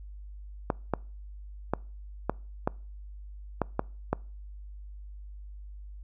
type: clicks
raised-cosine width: 1 ms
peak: -11 dBFS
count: 8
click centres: 0.702 / 0.937 / 1.736 / 2.296 / 2.675 / 3.617 / 3.794 / 4.13 s
effects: noise-tail reverb RT60 0.4 s tail -25 dB re dry + added 50 Hz sine -41 dBFS peak until 6.03 s